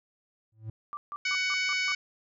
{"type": "tone with exponential growth", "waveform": "triangle", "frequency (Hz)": 110, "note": "A2", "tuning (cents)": 0, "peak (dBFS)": -29, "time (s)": [0.52, 0.7], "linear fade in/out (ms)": 5, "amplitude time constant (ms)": 39}
{"type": "tone bursts", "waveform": "sine", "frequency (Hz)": 1174.7, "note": "D6", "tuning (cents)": 0, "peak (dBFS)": -34, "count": 6, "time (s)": [0.93, 1.92], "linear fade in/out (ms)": 0, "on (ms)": 40, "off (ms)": 150}
{"type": "harmonic tone", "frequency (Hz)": 747, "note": "F#5", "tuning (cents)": 16, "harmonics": [2, 3, 4, 5, 6, 7, 8, 9], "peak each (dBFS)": [-35, -28, -37, -43, -38, -37, -45, -44], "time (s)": [1.25, 1.95], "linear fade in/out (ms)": 5}
{"effects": []}